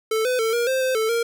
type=tone with pitch steps; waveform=square; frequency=440.6 / 504 / 447.9 / 474 / 524 / 518 / 440.5 / 465.4 Hz; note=A4 / B4 / A4 / A#4 / C5 / C5 / A4 / A#4; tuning=+2 / +35 / +31 / +29 / +2 / -17 / +2 / -3 cents; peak=-20 dBFS; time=0.11-1.23 s; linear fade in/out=5 ms; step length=140 ms; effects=none